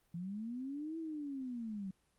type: linear two-way sweep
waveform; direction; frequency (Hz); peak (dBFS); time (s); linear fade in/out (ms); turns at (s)
sine; up then down; 164.81 to 330 to 185.7; -39; 0.14-1.91; 5; 0.98
effects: pink hiss -75 dBFS RMS until 2.18 s + Opus 32 kbps